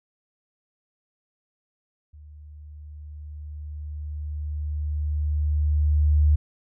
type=tone with level ramp; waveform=sine; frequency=75 Hz; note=D2; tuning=37 cents sharp; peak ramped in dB=-43 to -14 dBFS; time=2.13-6.36 s; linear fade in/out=10 ms; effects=none